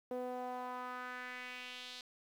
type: tone with band-pass filter sweep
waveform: sawtooth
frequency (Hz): 250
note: B3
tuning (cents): +21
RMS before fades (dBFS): -44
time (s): 0.11-2.01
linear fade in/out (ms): 2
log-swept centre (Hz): 500 to 4100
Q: 2.6
effects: 11-bit